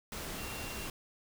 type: tone in noise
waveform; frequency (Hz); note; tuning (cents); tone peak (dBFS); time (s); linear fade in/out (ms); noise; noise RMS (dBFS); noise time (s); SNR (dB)
sine; 2754; F7; -25; -47; 0.38-0.87; 2; pink; -41; 0.12-0.9; -9
effects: none